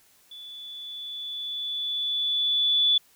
sine tone with level ramp, 3458 Hz, A7, 31 cents flat, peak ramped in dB -40 to -17 dBFS, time 0.31-2.98 s, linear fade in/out 5 ms, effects white hiss -60 dBFS RMS until 3.15 s

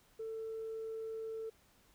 sine tone, 445.3 Hz, A4, 21 cents sharp, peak -38 dBFS, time 0.19-1.5 s, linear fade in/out 10 ms, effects tanh soft clip ceiling -36 dBFS + pink hiss -68 dBFS RMS until 1.94 s

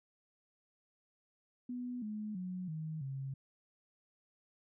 sine tone with pitch steps, 246.9 / 212.5 / 182.84 / 157.34 / 135.4 Hz, B3 / G#3 / F#3 / D#3 / C#3, 0 / +40 / -20 / +20 / -40 cents, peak -38 dBFS, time 1.69-3.34 s, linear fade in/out 5 ms, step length 330 ms, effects none

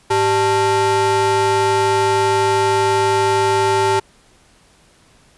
square ring-modulated tone, 246.9 Hz, B3, in tune, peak -11 dBFS, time 0.1-4 s, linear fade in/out 10 ms, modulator 636 Hz, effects pink hiss -52 dBFS RMS until 5.37 s + resampled to 24000 Hz

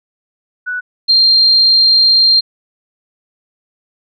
sine tone pair in turn, 1480 / 4186 Hz, F#6 / C8, 0 / 0 cents, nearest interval octave + tritone, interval 1800 cents, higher second, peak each -17 / -6 dBFS, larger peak second, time 0.66-0.81 / 1.08-2.41 s, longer second, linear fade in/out 20 ms, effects none

